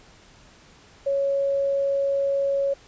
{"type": "tone", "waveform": "sine", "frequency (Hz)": 554.4, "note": "C#5", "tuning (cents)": 0, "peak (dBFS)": -20, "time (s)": [1.06, 2.74], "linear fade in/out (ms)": 10, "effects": ["pink hiss -52 dBFS RMS until 2.87 s", "resampled to 16000 Hz"]}